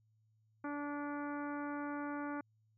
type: harmonic tone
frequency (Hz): 290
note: D4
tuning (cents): -22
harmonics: 1 / 2 / 3 / 4 / 5 / 6 / 7 / 8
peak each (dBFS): -40 / -48 / -47 / -48 / -48 / -57 / -59 / -61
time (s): 0.64-2.41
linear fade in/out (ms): 5
effects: added 109 Hz sine -70 dBFS peak until 2.77 s